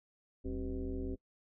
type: tone with frequency modulation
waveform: sine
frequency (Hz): 151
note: D3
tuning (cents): +48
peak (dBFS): -35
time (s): 0.44-1.16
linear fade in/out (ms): 20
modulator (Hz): 116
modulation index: 2.3
effects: noise-tail reverb RT60 0.1 s tail -21 dB re dry